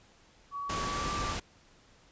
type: tone with pitch glide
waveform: sine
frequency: 1131 to 1172.2 Hz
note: C#6 to D6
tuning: +34 to -4 cents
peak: -34 dBFS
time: 0.51-1.36 s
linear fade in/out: 50 ms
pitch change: +62 cents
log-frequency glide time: 0.82-1.09 s
type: noise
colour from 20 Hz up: pink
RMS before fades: -35 dBFS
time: 0.69-1.4 s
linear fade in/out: 10 ms
effects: pink hiss -61 dBFS RMS until 2.11 s + resampled to 16000 Hz